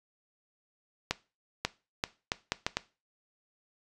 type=accelerating click train; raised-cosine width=0.2 ms; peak=-10 dBFS; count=7; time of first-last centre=1.11-2.77 s; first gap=540 ms; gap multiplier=0.72; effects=noise-tail reverb RT60 0.3 s tail -18 dB re dry + resampled to 24000 Hz

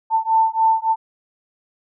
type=beating tone pair; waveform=sine; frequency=890 / 893.5 Hz; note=A5 / A5; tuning=+20 / +26 cents; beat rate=3.5 Hz; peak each=-17 dBFS; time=0.1-0.96 s; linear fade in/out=50 ms; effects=none

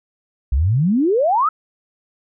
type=exponential sweep; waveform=sine; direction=up; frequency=58.9 to 1337 Hz; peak=-13 dBFS; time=0.52-1.49 s; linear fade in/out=5 ms; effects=none

